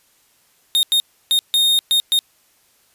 45% pulse tone bursts at uneven times, 3696 Hz, A#7, 16 cents flat, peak -13 dBFS, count 6, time 0.75-0.83 / 0.92-1 / 1.31-1.39 / 1.54-1.79 / 1.91-2 / 2.12-2.19 s, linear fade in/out 0 ms, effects white hiss -58 dBFS RMS until 2.94 s + resampled to 32000 Hz

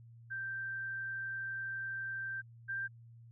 sine tone pair in turn, 1568 / 1579.8 Hz, G6 / G6, 0 / +13 cents, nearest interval unison, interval 13 cents, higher second, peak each -37 / -35 dBFS, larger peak second, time 0.3-2.42 / 2.68-2.88 s, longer first, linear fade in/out 20 ms, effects added 116 Hz sine -53 dBFS peak until 3.31 s

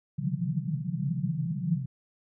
pink band-pass noise, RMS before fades -30 dBFS, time 0.18-1.86 s, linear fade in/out 5 ms, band 130 to 190 Hz, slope 96 dB/octave, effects none

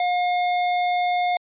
square tone, 715 Hz, F5, 41 cents sharp, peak -20 dBFS, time 0-1.37 s, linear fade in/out 2 ms, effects resampled to 8000 Hz

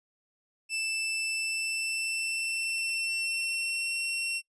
sawtooth tone with pitch glide, 2649 to 2723 Hz, E7 to F7, +8 to -44 cents, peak -26 dBFS, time 0.69-4.42 s, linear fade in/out 50 ms, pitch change +48 cents, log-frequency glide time 1.29-3.99 s, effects noise-tail reverb RT60 0.1 s tail -21 dB re dry + resampled to 24000 Hz

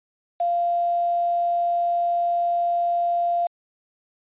sine tone with quantisation, 693 Hz, F5, 14 cents flat, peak -19 dBFS, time 0.4-3.47 s, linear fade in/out 5 ms, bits 7, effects resampled to 8000 Hz

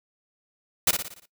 white noise with echo, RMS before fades -19 dBFS, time 0.87-0.91 s, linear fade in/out 5 ms, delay 58 ms, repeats 6, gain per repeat -6 dB, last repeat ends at 1.258 s, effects noise-tail reverb RT60 0.1 s tail -18 dB re dry

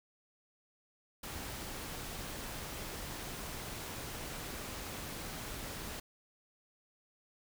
pink noise, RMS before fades -43 dBFS, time 1.23-6 s, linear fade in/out 5 ms, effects none

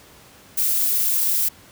violet noise, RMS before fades -20 dBFS, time 0.57-1.49 s, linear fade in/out 10 ms, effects pink hiss -48 dBFS RMS until 1.71 s + high-pass 60 Hz 12 dB/octave

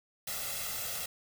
white noise with comb filter, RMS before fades -37 dBFS, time 0.27-1.06 s, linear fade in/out 5 ms, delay 1.5 ms, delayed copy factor +0.75, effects none

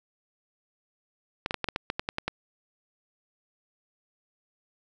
clicks, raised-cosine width 0.3 ms, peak -12 dBFS, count 11, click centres 1.461 / 1.509 / 1.543 / 1.643 / 1.687 / 1.761 / 1.901 / 1.995 / 2.089 / 2.184 / 2.28 s, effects none

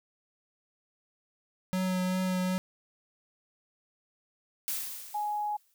square tone with vibrato, 184.7 Hz, F#3, 3 cents flat, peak -28 dBFS, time 1.73-2.58 s, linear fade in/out 0 ms, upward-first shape triangle, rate 2.6 Hz, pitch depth 16 cents each way
blue noise with exponential decay, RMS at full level -31 dBFS, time 4.68-5.74 s, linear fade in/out 0 ms, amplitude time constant 230 ms
sine tone, 836 Hz, G#5, 11 cents sharp, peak -29 dBFS, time 5.14-5.57 s, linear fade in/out 10 ms
effects none

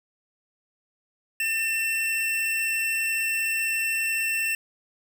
square tone pair together, 1796 / 2691 Hz, A6 / E7, +35 / +35 cents, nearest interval perfect fifth, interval 700 cents, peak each -32 / -25 dBFS, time 1.4-4.55 s, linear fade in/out 2 ms, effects none

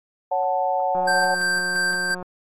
sine chord, F# minor, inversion second, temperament equal, 554.4 / 740 / 880 Hz, C#5 / F#5 / A5, 0 / 0 / 0 cents, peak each -25 / -22 / -25 dBFS, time 0.31-1.35 s, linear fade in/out 10 ms
click train, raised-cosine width 1 ms, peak -21 dBFS, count 232, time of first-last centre 0.95-2.226 s, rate 181 Hz
square tone with tremolo, 1568 Hz, G6, in tune, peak -20 dBFS, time 1.07-2.15 s, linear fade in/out 10 ms, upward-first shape square, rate 2.9 Hz, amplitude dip 30%
effects low-pass 11000 Hz 12 dB/octave + AAC 48 kbps

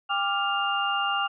sine tone cluster, 798 / 1179 / 1394 / 2804 Hz, G5 / D6 / F6 / F7, +31 / +6 / -4 / +6 cents, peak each -29 dBFS, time 0.09-1.28 s, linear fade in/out 20 ms, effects none

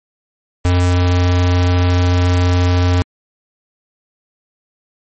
square tone, 89.3 Hz, F2, 39 cents sharp, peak -11 dBFS, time 0.65-3.02 s, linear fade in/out 0 ms, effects MP3 32 kbps

